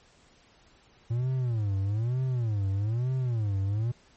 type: tone with vibrato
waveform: triangle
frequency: 112.6 Hz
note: A2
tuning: 40 cents sharp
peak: -23 dBFS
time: 1.1-3.92 s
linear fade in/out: 10 ms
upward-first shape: sine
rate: 1.1 Hz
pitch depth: 260 cents each way
effects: pink hiss -60 dBFS RMS until 4.16 s + MP3 32 kbps